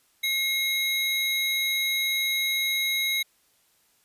square tone pair together, 2151 / 3835 Hz, C7 / A#7, +47 / +48 cents, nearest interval minor seventh, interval 1001 cents, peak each -27 dBFS, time 0.23-3.23 s, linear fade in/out 10 ms, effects white hiss -65 dBFS RMS until 4.04 s + resampled to 32000 Hz

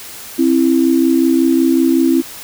sine tone pair together, 264.9 / 330.3 Hz, C4 / E4, +22 / +4 cents, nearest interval major third, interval 382 cents, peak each -12 dBFS, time 0.38-2.22 s, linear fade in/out 20 ms, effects white hiss -32 dBFS RMS until 2.43 s

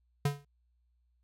square tone with exponential decay, 143.1 Hz, D3, 45 cents flat, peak -24 dBFS, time 0.25-0.45 s, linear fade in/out 5 ms, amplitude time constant 42 ms, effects added 60 Hz sine -69 dBFS peak until 1.23 s + AAC 64 kbps

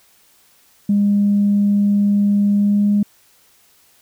sine tone with pitch glide, 203.3 to 205.2 Hz, G#3 to G#3, -37 to -21 cents, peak -11 dBFS, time 0.89-3.03 s, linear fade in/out 5 ms, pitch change +16 cents, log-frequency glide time 2.52-2.9 s, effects tanh soft clip ceiling -7 dBFS + white hiss -54 dBFS RMS until 4.01 s

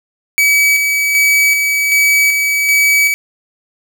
45% pulse tone with tremolo, 2282 Hz, C#7, 50 cents sharp, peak -8 dBFS, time 0.38-3.14 s, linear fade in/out 0 ms, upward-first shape square, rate 1.3 Hz, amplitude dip 35%, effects 8-bit

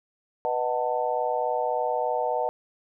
sine chord, B dominant seventh, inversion none, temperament just, 493.9 / 617.4 / 740.8 / 889 Hz, B4 / D#5 / F#5 / A5, 0 / -14 / +2 / +18 cents, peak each -29 dBFS, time 0.45-2.49 s, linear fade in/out 0 ms, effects none

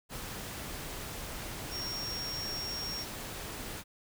sine tone in noise, 5560 Hz, F8, 9 cents flat, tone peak -36 dBFS, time 1.7-3.06 s, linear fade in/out 50 ms, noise pink, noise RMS -41 dBFS, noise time 0.09-3.84 s, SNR +2 dB, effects none

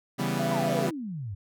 sawtooth chord, C# half-diminished seventh, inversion none, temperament equal, 138.59 / 164.81 / 196 / 246.9 Hz, C#3 / E3 / G3 / B3, 0 / 0 / 0 / 0 cents, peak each -28 dBFS, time 0.18-0.91 s, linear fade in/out 20 ms
sine tone, 674 Hz, E5, 38 cents sharp, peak -29 dBFS, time 0.39-0.87 s, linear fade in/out 10 ms
sine exponential sweep, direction down, 1046.5 to 91.2 Hz, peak -32 dBFS, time 0.51-1.35 s, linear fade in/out 10 ms
effects none

